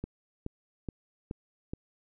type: click train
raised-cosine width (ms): 3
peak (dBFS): -22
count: 5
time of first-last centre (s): 0.04-1.735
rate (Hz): 2.36
effects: none